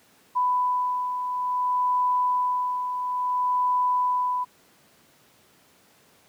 sine beating tone pair, 995 / 995.58 Hz, B5 / B5, +13 / +14 cents, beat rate 0.58 Hz, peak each -31 / -22 dBFS, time 0.35-4.45 s, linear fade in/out 20 ms, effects pink hiss -58 dBFS RMS until 6.28 s + high-pass 150 Hz 12 dB/octave

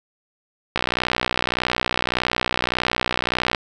click train, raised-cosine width 0.3 ms, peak -3 dBFS, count 173, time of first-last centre 0.76-3.548 s, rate 61.7 Hz, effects none

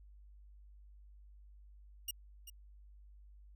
10% pulse tone with echo, 2845 Hz, F7, 31 cents sharp, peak -28 dBFS, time 2.08-2.11 s, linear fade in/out 5 ms, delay 390 ms, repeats 1, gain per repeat -12 dB, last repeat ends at 2.5 s, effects added 50 Hz sine -55 dBFS peak until 3.55 s

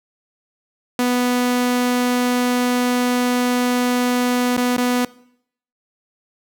sawtooth tone with dropouts, 246.9 Hz, B3, in tune, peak -12 dBFS, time 0.99-5.05 s, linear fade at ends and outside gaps 2 ms, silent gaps 4.568-4.576 / 4.767-4.779 s, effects noise-tail reverb RT60 0.7 s tail -21 dB re dry

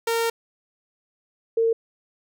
sawtooth / sine tone pair in turn, 460 / 455.2 Hz, A#4 / A#4, -23 / -41 cents, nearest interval unison, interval 18 cents, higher first, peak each -17 dBFS, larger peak neither, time 0.07-0.3 / 1.57-1.73 s, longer first, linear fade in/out 5 ms, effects none

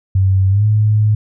sine tone with pitch glide, 95.6 to 106.69 Hz, G2 to G#2, -43 to +47 cents, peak -9 dBFS, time 0.15-1.15 s, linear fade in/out 5 ms, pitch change +190 cents, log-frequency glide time 0.49-0.65 s, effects none

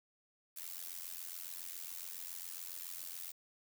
blue noise with amplitude modulation, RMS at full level -42 dBFS, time 0.56-3.32 s, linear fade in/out 10 ms, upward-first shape sine, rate 87.2 Hz, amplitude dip 90%, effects none

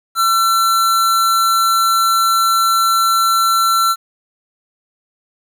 square tone, 1350 Hz, E6, 41 cents sharp, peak -12 dBFS, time 0.15-3.96 s, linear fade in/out 50 ms, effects 8-bit

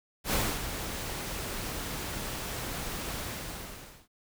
pink noise with ADSR envelope, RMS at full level -27 dBFS, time 0.24-4.08 s, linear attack 88 ms, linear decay 260 ms, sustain -9 dB, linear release 870 ms, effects none

